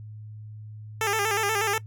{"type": "tone with vibrato", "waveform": "10% pulse", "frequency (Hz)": 422.6, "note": "G#4", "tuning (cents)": 30, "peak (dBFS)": -15, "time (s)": [1.01, 1.78], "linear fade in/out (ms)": 2, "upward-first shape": "square", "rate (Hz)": 8.3, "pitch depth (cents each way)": 79, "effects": ["noise-tail reverb RT60 0.1 s tail -20 dB re dry", "added 107 Hz sine -38 dBFS peak until 1.86 s"]}